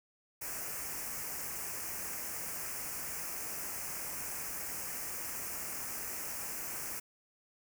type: band-stop noise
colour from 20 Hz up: white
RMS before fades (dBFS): -40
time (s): 0.41-7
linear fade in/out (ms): 10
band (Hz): 2600 to 5200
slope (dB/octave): 48
effects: none